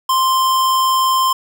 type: tone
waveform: square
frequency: 1046.5 Hz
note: C6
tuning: in tune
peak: -13 dBFS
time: 0.09-1.33 s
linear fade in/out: 5 ms
effects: none

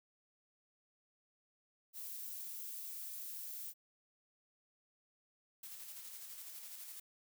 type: noise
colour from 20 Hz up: violet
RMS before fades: -46 dBFS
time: 1.93-3.74 s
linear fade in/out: 50 ms
type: noise with tremolo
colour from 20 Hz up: blue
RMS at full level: -49 dBFS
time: 5.63-7 s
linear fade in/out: 5 ms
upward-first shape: square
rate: 12 Hz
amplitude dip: 30%
effects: none

